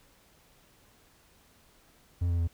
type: tone with pitch steps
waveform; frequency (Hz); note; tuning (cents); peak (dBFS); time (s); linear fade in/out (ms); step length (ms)
triangle; 87.31 / 85.71 / 84.14; F2 / F2 / E2; 0 / -32 / +36; -23; 2.21-2.477; 10; 89
effects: pink hiss -62 dBFS RMS until 2.53 s